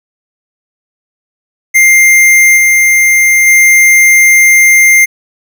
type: tone with level steps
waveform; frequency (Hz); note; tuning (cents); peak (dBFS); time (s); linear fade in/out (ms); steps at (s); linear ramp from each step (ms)
square; 2100; C7; +6; -3 / -5 / -3; 1.74-5.06; 20; 2.56 / 3.46; 20
effects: none